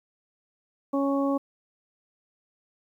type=harmonic tone; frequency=277.2 Hz; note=C#4; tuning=in tune; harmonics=1 / 2 / 3 / 4; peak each=-24 / -28 / -36 / -33 dBFS; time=0.93-1.38 s; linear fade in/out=10 ms; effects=10-bit